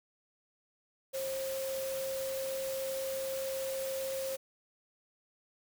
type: tone in noise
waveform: sine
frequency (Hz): 534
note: C5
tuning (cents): +35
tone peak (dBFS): -34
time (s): 1.13-4.37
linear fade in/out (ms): 20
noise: white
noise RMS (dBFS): -43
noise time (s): 1.13-4.37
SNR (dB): +6
effects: none